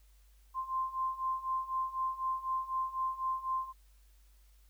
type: beating tone pair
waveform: sine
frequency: 1044 / 1048 Hz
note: C6 / C6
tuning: -4 / +2 cents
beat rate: 4 Hz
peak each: -37 / -34 dBFS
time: 0.54-3.73 s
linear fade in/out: 50 ms
effects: added 50 Hz sine -59 dBFS peak until 4.69 s + white hiss -71 dBFS RMS until 4.69 s